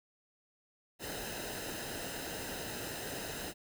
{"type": "noise with comb filter", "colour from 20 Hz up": "pink", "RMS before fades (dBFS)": -41, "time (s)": [0.99, 3.54], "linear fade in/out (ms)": 50, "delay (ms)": 0.88, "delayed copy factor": -0.65, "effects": []}